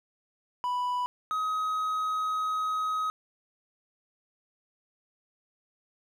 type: tone pair in turn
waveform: triangle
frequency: 987.8 / 1265.1 Hz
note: B5 / D#6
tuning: 0 / +28 cents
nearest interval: major third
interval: 428 cents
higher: second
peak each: -25 dBFS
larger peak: neither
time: 0.64-1.06 / 1.31-3.1 s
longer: second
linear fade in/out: 0 ms
effects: none